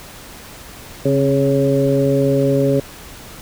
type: harmonic tone with a mistuned harmonic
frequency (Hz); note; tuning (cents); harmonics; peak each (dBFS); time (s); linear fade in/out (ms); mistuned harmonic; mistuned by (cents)
138.59; C#3; 0; 1 / 2 / 3 / 4; -18 / -18 / -18 / -18; 1.05-2.8; 5; 2; -37
effects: pink hiss -37 dBFS RMS until 3.41 s